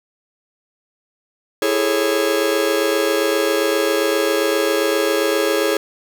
45% pulse chord, A major seventh, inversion second, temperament just, 330 / 412.5 / 440 / 550 Hz, E4 / G#4 / A4 / C#5, +2 / -12 / 0 / -14 cents, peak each -23 / -20 / -24 / -21 dBFS, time 1.62-5.77 s, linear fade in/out 2 ms, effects none

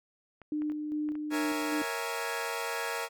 clicks, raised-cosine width 0.5 ms, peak -34 dBFS, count 8, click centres 0.417 / 0.62 / 0.699 / 1.089 / 1.154 / 1.45 / 1.621 / 1.838 s
sine tone with tremolo, 301.5 Hz, D4, 46 cents sharp, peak -29 dBFS, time 0.52-1.82 s, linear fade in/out 2 ms, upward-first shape square, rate 2.5 Hz, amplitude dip 35%
15% pulse chord, A# half-diminished seventh, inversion none, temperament equal, 466.2 / 554.4 / 659.3 / 830.6 Hz, A#4 / C#5 / E5 / G#5, 0 / 0 / 0 / 0 cents, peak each -29 / -33 / -33 / -33 dBFS, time 1.3-3.09 s, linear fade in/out 50 ms
effects none

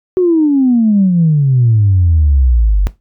sine exponential sweep, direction down, 374.5 to 46.25 Hz, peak -6 dBFS, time 0.17-2.87 s, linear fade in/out 0 ms, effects noise-tail reverb RT60 0.2 s tail -17 dB re dry + tanh soft clip ceiling -2 dBFS

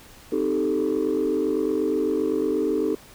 sine chord, A half-diminished seventh, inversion first, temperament equal, 261.6 / 311.1 / 392 / 440 Hz, C4 / Eb4 / G4 / A4, 0 / 0 / 0 / 0 cents, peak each -28 / -24 / -25 / -24 dBFS, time 0.32-2.95 s, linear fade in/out 5 ms, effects tanh soft clip ceiling -15 dBFS + pink hiss -48 dBFS RMS until 3.14 s

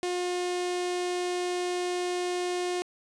sawtooth tone with notch filter, 357.6 Hz, F4, 41 cents sharp, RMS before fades -30 dBFS, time 0.03-2.82 s, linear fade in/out 0 ms, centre 1300 Hz, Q 1.9, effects resampled to 22050 Hz

